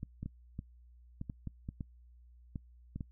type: clicks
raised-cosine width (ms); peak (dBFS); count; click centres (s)
5; -27; 12; 0.031 / 0.23 / 0.26 / 0.591 / 1.214 / 1.298 / 1.473 / 1.689 / 1.808 / 2.558 / 2.96 / 3.008
effects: noise-tail reverb RT60 0.1 s tail -24 dB re dry + added 60 Hz sine -56 dBFS peak until 3.11 s